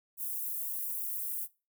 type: high-pass noise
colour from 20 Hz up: white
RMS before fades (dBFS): -36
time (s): 0.17-1.48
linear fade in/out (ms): 50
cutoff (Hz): 11000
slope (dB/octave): 24
effects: noise-tail reverb RT60 0.3 s tail -21 dB re dry